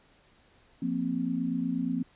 sine chord, F suspended fourth, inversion none, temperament equal, 174.61 / 233.1 / 261.6 Hz, F3 / Bb3 / C4, 0 / 0 / 0 cents, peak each -33 / -32 / -30 dBFS, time 0.82-2.03 s, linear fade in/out 5 ms, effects pink hiss -62 dBFS RMS until 2.15 s + resampled to 8000 Hz

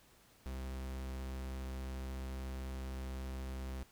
45% pulse tone, 65.41 Hz, C2, in tune, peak -40 dBFS, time 0.46-3.83 s, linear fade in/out 0 ms, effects pink hiss -65 dBFS RMS until 3.91 s

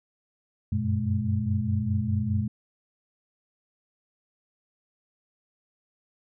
sine tone cluster, 92.5 / 97.4 / 120 / 211.8 Hz, F#2 / G2 / B2 / G#3, 0 / -11 / -49 / +34 cents, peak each -29 dBFS, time 0.72-2.48 s, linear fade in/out 5 ms, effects none

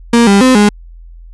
35% pulse tone with pitch steps, 234.9 / 199.1 / 257.4 / 207 Hz, A#3 / G3 / C4 / G#3, +13 / +27 / -28 / -5 cents, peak -3 dBFS, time 0.13-0.69 s, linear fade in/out 5 ms, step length 140 ms, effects added 42 Hz sine -31 dBFS peak until 1.33 s + resampled to 24000 Hz

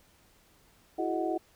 sine tone cluster, 331.1 / 369.9 / 420 / 624 / 739 Hz, E4 / F#4 / G#4 / D#5 / F#5, +8 / 0 / +19 / +5 / -2 cents, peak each -32 / -35 / -38 / -36 / -34 dBFS, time 0.98-1.38 s, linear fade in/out 10 ms, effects pink hiss -63 dBFS RMS until 1.55 s

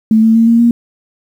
sine tone with pitch steps, 219.9 / 223.7 / 227.7 / 231.6 / 235.7 Hz, A3 / A3 / A#3 / A#3 / A#3, -1 / +29 / -40 / -11 / +19 cents, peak -5 dBFS, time 0.11-0.71 s, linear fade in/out 2 ms, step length 120 ms, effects 7-bit

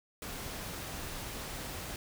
pink noise, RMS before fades -41 dBFS, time 0.22-1.96 s, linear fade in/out 2 ms, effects none

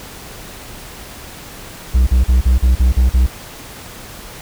triangle tone bursts, 62.6 Hz, B1, 24 cents sharp, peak -6 dBFS, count 8, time 1.94-3.267 s, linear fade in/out 10 ms, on 130 ms, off 41 ms, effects pink hiss -34 dBFS RMS until 4.41 s

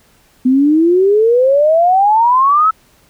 sine exponential sweep, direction up, 249.5 to 1322 Hz, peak -7 dBFS, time 0.45-2.71 s, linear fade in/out 10 ms, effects pink hiss -51 dBFS RMS until 3.09 s

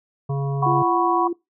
harmonic tone, 139 Hz, C#3, 5 cents sharp, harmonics 1 / 3 / 5 / 7 / 8, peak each -21 / -31 / -35 / -38 / -39 dBFS, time 0.29-0.83 s, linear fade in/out 10 ms
sine chord, F# suspended fourth, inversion none, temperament just, 740 / 986.7 / 1110 Hz, F#5 / B5 / C#6, 0 / -2 / +2 cents, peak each -22 dBFS, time 0.62-1.28 s, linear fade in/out 10 ms
sine tone, 343.4 Hz, F4, 29 cents flat, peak -22 dBFS, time 0.66-1.33 s, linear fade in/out 5 ms
effects noise-tail reverb RT60 0.2 s tail -22 dB re dry

